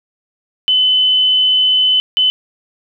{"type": "tone bursts at uneven times", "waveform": "sine", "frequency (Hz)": 3025, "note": "F#7", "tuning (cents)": 38, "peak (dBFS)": -9, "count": 2, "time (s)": [[0.68, 2], [2.17, 2.3]], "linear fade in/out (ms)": 0, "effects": []}